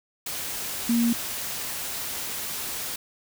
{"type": "tone in noise", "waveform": "sine", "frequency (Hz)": 234.4, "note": "A#3", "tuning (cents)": 10, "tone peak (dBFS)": -19, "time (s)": [0.89, 1.13], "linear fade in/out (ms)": 5, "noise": "white", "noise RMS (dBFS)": -32, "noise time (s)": [0.26, 2.96], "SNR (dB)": 10, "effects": []}